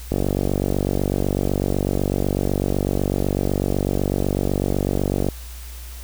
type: click train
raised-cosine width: 2 ms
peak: -7 dBFS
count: 249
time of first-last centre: 0.12-5.287 s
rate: 48 Hz
effects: added 60 Hz sine -33 dBFS peak until 6.03 s + white hiss -42 dBFS RMS until 6.03 s